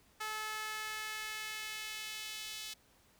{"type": "tone with high-pass filter sweep", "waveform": "sawtooth", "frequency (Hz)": 431.8, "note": "A4", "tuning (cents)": -33, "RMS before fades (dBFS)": -42, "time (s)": [0.2, 2.74], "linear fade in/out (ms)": 10, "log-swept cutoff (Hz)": [1200, 3400], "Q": 1.4, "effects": ["pink hiss -67 dBFS RMS until 3.19 s"]}